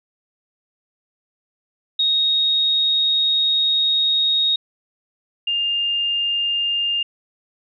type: tone pair in turn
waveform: sine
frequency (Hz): 3750 / 2809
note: A#7 / F7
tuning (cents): +10 / +9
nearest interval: perfect fourth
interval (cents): 501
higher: first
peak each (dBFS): -15 / -18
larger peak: first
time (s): 1.99-4.56 / 5.47-7.03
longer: first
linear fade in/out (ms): 5
effects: none